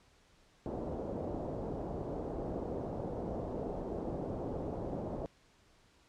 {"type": "low-pass noise", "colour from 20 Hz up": "white", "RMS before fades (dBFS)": -39, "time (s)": [0.66, 5.26], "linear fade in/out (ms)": 0, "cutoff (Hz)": 630, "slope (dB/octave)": 24, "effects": ["pink hiss -66 dBFS RMS until 6.08 s", "low-pass 7000 Hz 12 dB/octave"]}